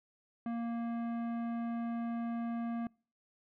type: tone with tanh clipping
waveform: triangle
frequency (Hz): 233.1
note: A#3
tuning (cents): 0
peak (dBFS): -36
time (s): 0.46-2.87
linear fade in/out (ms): 2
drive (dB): 18
effects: noise-tail reverb RT60 0.4 s tail -26 dB re dry